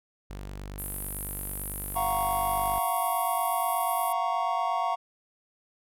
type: tone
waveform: sawtooth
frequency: 49 Hz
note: G1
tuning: in tune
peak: -33 dBFS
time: 0.3-2.79 s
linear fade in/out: 0 ms
type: band-pass noise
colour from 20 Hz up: pink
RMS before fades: -38 dBFS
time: 0.78-4.13 s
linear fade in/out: 10 ms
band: 10000 to 13000 Hz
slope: 48 dB/octave
type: chord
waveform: triangle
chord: Gb major seventh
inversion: third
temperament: equal with one note detuned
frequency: 691.6 / 740 / 932.3 / 1108.7 Hz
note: F5 / Gb5 / Bb5 / Db6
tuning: -17 / 0 / 0 / 0 cents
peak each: -29 dBFS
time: 1.95-4.96 s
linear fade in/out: 20 ms
effects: none